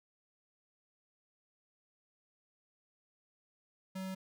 square tone, 189.1 Hz, F#3, 38 cents sharp, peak -39 dBFS, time 3.95-4.15 s, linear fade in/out 10 ms, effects none

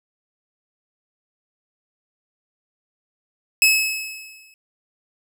sawtooth tone with exponential decay, 2584 Hz, E7, 35 cents flat, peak -7 dBFS, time 3.62-4.54 s, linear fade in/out 1 ms, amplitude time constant 200 ms, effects none

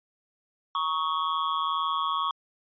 square tone with amplitude modulation, 1108.7 Hz, C#6, in tune, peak -22 dBFS, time 0.75-2.31 s, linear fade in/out 2 ms, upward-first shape sine, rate 162 Hz, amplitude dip 85%, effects resampled to 11025 Hz

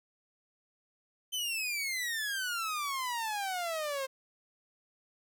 sawtooth exponential sweep, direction down, 3100 to 523.3 Hz, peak -29 dBFS, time 1.32-4.07 s, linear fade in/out 20 ms, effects none

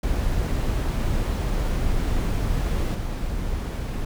brown noise with level steps, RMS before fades -23 / -27 dBFS, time 0.03-4.05 s, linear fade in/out 5 ms, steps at 2.94 s, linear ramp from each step 10 ms, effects none

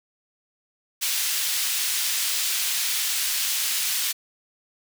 pink high-pass noise, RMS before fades -25 dBFS, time 1.01-4.13 s, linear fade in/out 20 ms, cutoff 3000 Hz, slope 12 dB/octave, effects none

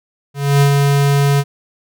square tone with ADSR envelope, 141.2 Hz, C#3, 32 cents sharp, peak -8 dBFS, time 0.34-1.44 s, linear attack 270 ms, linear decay 90 ms, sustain -3 dB, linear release 48 ms, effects none

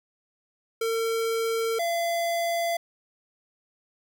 square tone pair in turn, 453.8 / 679.9 Hz, A#4 / F5, -47 / -47 cents, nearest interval perfect fifth, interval 700 cents, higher second, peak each -25 / -25 dBFS, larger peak neither, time 0.81-1.79 / 1.79-2.77 s, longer neither, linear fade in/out 5 ms, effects none

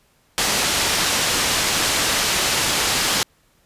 white low-pass noise, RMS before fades -20 dBFS, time 0.38-3.23 s, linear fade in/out 0 ms, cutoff 6500 Hz, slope 12 dB/octave, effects pink hiss -60 dBFS RMS until 3.65 s + resampled to 32000 Hz

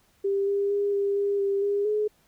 sine tone with pitch steps, 395.6 / 400.6 / 405 / 400 / 402.6 / 396.5 / 404.7 / 423.1 Hz, G4 / G4 / G#4 / G4 / G4 / G4 / G#4 / G#4, +16 / +38 / -43 / +35 / +46 / +20 / -45 / +32 cents, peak -22 dBFS, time 0.24-2.08 s, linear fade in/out 10 ms, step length 230 ms, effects pink hiss -64 dBFS RMS until 2.27 s

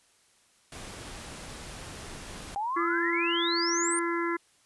pink noise, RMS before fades -42 dBFS, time 0.72-2.55 s, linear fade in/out 2 ms
sine exponential sweep, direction up, 784 to 9140 Hz, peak -28 dBFS, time 2.56-3.99 s, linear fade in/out 0 ms
harmonic tone, 340 Hz, F4, 46 cents flat, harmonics 1 / 3 / 4 / 5 / 6, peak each -29 / -34 / -35 / -36 / -37 dBFS, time 2.76-4.37 s, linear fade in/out 10 ms
effects white hiss -64 dBFS RMS until 4.65 s + resampled to 24000 Hz

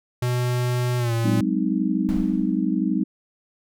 square tone with pitch glide, 123.47 to 115.2 Hz, B2 to A#2, 0 to -20 cents, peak -21 dBFS, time 0.22-1.41 s, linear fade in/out 5 ms, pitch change -120 cents, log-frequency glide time 0.98-1.13 s
sine chord, Ab dominant seventh, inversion third, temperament just, 186.89 / 207.7 / 259.6 / 311.5 Hz, Gb3 / Ab3 / C4 / Eb4, +18 / 0 / -13 / +2 cents, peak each -25 dBFS, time 1.24-3.04 s, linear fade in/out 10 ms
brown noise with exponential decay, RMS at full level -28 dBFS, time 2.09-2.78 s, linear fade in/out 0 ms, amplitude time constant 150 ms
effects none

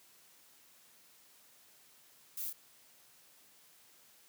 violet noise with echo, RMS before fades -40 dBFS, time 2.37-2.5 s, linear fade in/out 5 ms, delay 29 ms, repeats 1, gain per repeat -5 dB, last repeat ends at 2.529 s, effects white hiss -63 dBFS RMS until 4.28 s + high-pass 100 Hz 12 dB/octave

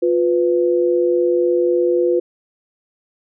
sine tone pair together, 353.4 / 497 Hz, F4 / B4, +21 / +11 cents, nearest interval tritone, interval 590 cents, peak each -15 / -17 dBFS, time 0.02-2.2 s, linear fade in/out 10 ms, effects none

